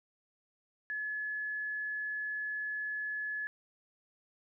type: tone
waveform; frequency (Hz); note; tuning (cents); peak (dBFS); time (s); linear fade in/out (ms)
sine; 1708; G#6; +48; -34; 0.9-3.47; 0
effects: none